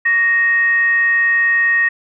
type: tone with frequency modulation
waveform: sine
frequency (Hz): 1864.7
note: A#6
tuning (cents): 0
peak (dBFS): -11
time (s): 0.05-1.89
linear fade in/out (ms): 10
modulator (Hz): 730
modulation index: 0.25
effects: none